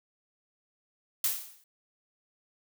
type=noise with exponential decay; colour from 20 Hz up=blue; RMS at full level=-25 dBFS; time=1.24-1.64 s; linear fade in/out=2 ms; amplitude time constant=86 ms; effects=none